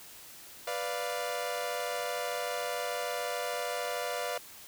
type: chord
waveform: sawtooth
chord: B diminished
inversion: none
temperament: equal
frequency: 493.9 / 587.3 / 698.5 Hz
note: B4 / D5 / F5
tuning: 0 / 0 / 0 cents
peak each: -33 dBFS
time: 0.67-4.38 s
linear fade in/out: 5 ms
effects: white hiss -50 dBFS RMS until 4.67 s